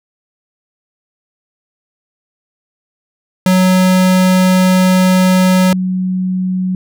square / sine tone pair in turn, 185 / 185 Hz, F#3 / F#3, 0 / 0 cents, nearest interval unison, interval 0 cents, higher neither, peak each -8 / -13 dBFS, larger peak first, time 3.46-5.73 / 5.73-6.75 s, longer first, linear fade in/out 2 ms, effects none

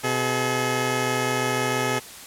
10% pulse tone pair together, 126.6 / 425.8 Hz, B2 / G#4, +43 / +43 cents, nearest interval octave + major sixth, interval 2100 cents, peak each -17 / -16 dBFS, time 0.03-2 s, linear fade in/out 20 ms, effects white hiss -41 dBFS RMS until 2.26 s + low-pass 12000 Hz 12 dB/octave

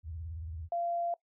sine tone with vibrato, 81 Hz, E2, 30 cents flat, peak -38 dBFS, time 0.03-0.69 s, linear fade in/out 50 ms, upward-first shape square, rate 18 Hz, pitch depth 130 cents each way
sine tone, 688 Hz, F5, 26 cents flat, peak -30 dBFS, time 0.72-1.14 s, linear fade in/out 2 ms
effects noise-tail reverb RT60 0.1 s tail -20 dB re dry

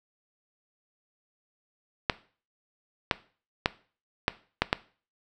clicks, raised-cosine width 0.3 ms, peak -5 dBFS, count 6, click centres 2.098 / 3.112 / 3.659 / 4.281 / 4.62 / 4.729 s, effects noise-tail reverb RT60 0.4 s tail -18 dB re dry

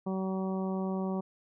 harmonic tone, 189.6 Hz, F#3, 43 cents sharp, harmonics 1 / 2 / 3 / 4 / 5 / 6, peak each -31 / -37 / -41 / -43 / -45 / -47 dBFS, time 0.06-1.21 s, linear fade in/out 10 ms, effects none

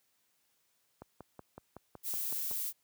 click train, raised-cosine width 1 ms, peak -32 dBFS, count 9, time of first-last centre 1.02-2.513 s, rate 5.36 Hz
violet noise, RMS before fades -36 dBFS, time 2.03-2.73 s, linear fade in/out 50 ms
effects white hiss -75 dBFS RMS until 2.83 s + high-pass 60 Hz 12 dB/octave

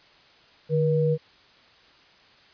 sine tone pair together, 151.35 / 480.5 Hz, D#3 / B4, -48 / -48 cents, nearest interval octave + minor sixth, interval 2000 cents, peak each -22 dBFS, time 0.69-1.18 s, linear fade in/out 50 ms, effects white hiss -55 dBFS RMS until 2.53 s + resampled to 11025 Hz

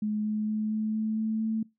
sine tone with pitch steps, 212 / 213.5 / 215 / 216.5 / 218 / 219.5 / 221 Hz, G#3 / G#3 / A3 / A3 / A3 / A3 / A3, +36 / +48 / -40 / -28 / -16 / -4 / +8 cents, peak -26 dBFS, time 0.02-1.63 s, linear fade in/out 5 ms, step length 230 ms, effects noise-tail reverb RT60 0.2 s tail -22 dB re dry

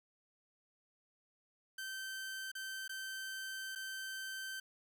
sawtooth tone with dropouts, 1549 Hz, G6, 21 cents flat, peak -38 dBFS, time 1.78-4.6 s, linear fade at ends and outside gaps 5 ms, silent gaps 2.517-2.551 / 2.879-2.893 / 3.752-3.757 s, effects none

